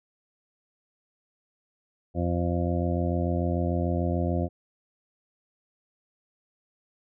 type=harmonic tone; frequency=86.8 Hz; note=F2; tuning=10 cents flat; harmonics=1 / 2 / 3 / 4 / 6 / 7 / 8; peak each=-27 / -30 / -32 / -33 / -35 / -35 / -36 dBFS; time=2.14-4.49 s; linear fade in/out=50 ms; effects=none